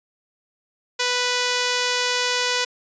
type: tone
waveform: 5% pulse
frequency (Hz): 493.9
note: B4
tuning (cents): 0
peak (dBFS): -8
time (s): 0.99-2.65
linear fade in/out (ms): 10
effects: resampled to 16000 Hz